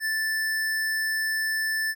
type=tone; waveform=square; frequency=1760 Hz; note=A6; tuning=in tune; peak=-25 dBFS; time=0-1.95 s; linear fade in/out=50 ms; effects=none